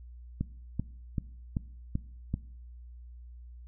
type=click train; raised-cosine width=5 ms; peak=-17 dBFS; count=6; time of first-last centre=0.41-2.341 s; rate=2.59 Hz; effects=noise-tail reverb RT60 0.7 s tail -21 dB re dry + added 60 Hz sine -45 dBFS peak until 3.67 s